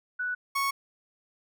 sine / 30% pulse tone pair in turn, 1480 / 1105.5 Hz, F#6 / C#6, 0 / -5 cents, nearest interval perfect fourth, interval 505 cents, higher first, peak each -28 / -23 dBFS, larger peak second, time 0.19-0.35 / 0.55-0.71 s, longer neither, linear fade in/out 10 ms, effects none

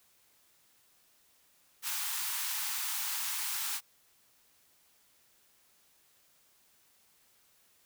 white high-pass noise, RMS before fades -35 dBFS, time 1.82-3.81 s, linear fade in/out 50 ms, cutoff 800 Hz, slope 96 dB/octave, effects white hiss -67 dBFS RMS until 7.85 s

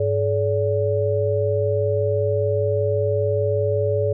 sine tone cluster, 101.7 / 426.9 / 572 Hz, G#2 / G#4 / D5, -36 / +48 / -46 cents, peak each -22 dBFS, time 0-4.13 s, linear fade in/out 5 ms, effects none

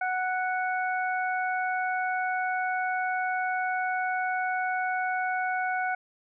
harmonic tone, 740 Hz, F#5, in tune, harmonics 1 / 2 / 3, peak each -28 / -30 / -37 dBFS, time 0.01-5.95 s, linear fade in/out 5 ms, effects none

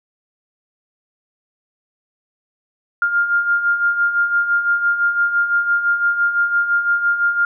sine beating tone pair, 1400 / 1405.9 Hz, F6 / F6, +4 / +11 cents, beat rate 5.9 Hz, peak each -22 / -15 dBFS, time 3.02-7.45 s, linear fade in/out 2 ms, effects none

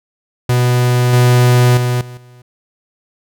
45% pulse tone with level steps, 123.47 Hz, B2, in tune, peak -10 / -7 / -13 / -29 / -39 dBFS, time 0.49-2.42 s, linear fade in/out 5 ms, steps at 1.13 / 1.77 / 2.01 / 2.17 s, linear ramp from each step 2 ms, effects none

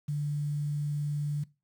sine tone with quantisation, 146.83 Hz, D3, in tune, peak -28 dBFS, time 0.08-1.44 s, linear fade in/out 10 ms, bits 9, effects noise-tail reverb RT60 0.3 s tail -21 dB re dry

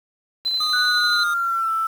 click train, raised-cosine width 0.3 ms, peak -26 dBFS, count 25, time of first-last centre 0.45-1.193 s, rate 32.3 Hz
sine tone with tremolo, 4043 Hz, B7, 40 cents sharp, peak -18 dBFS, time 0.45-1.24 s, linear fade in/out 10 ms, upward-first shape triangle, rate 12 Hz, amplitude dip 35%
square tone, 1234 Hz, D#6, 15 cents flat, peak -26 dBFS, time 0.6-1.34 s, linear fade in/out 5 ms
sine tone with pitch glide, 1480 to 1326.2 Hz, F#6 to E6, 0 to +10 cents, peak -19 dBFS, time 0.73-1.87 s, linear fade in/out 5 ms, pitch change -190 cents, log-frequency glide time 0.84-1.72 s
effects 7-bit

